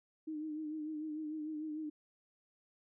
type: tone with vibrato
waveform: sine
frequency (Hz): 307.8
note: D#4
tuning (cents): -19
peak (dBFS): -38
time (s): 0.27-1.9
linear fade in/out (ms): 10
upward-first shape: triangle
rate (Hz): 6.7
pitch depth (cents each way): 55
effects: none